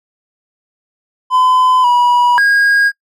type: tone with pitch steps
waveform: triangle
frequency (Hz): 1016 / 972 / 1633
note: B5 / B5 / G#6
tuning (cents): +49 / -28 / -30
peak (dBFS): -6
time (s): 1.3-2.92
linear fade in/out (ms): 50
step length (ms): 540
effects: noise-tail reverb RT60 0.1 s tail -23 dB re dry